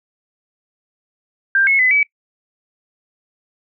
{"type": "tone with pitch steps", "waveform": "sine", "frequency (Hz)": [1585, 2184, 2017, 2287], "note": ["G6", "C#7", "B6", "D7"], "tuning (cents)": [19, -26, 36, -47], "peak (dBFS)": -11, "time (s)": [1.55, 2.03], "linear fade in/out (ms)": 2, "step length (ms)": 120, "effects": ["noise-tail reverb RT60 0.1 s tail -22 dB re dry"]}